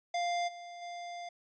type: tone with level steps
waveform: square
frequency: 698 Hz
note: F5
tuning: 1 cent flat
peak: -31 / -45 / -41 dBFS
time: 0.14-1.29 s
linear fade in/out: 5 ms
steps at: 0.47 / 0.81 s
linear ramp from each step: 20 ms
effects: resampled to 16000 Hz